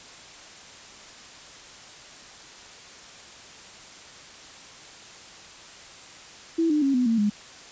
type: tone with pitch steps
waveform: sine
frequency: 329.6 / 300.5 / 274 / 249.8 / 227.7 / 207.6 Hz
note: E4 / D4 / C#4 / B3 / A#3 / G#3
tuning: 0 / +40 / -20 / +20 / -40 / 0 cents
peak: -19 dBFS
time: 6.58-7.3 s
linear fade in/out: 10 ms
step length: 120 ms
effects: white hiss -45 dBFS RMS until 7.71 s + resampled to 16000 Hz